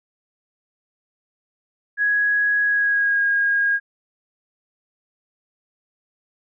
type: tone with pitch glide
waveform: sine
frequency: 1666 to 1631.7 Hz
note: G#6 to G#6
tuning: +5 to -31 cents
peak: -16 dBFS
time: 1.97-3.8 s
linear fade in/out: 50 ms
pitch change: -36 cents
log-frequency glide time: 2.63-3.23 s
effects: none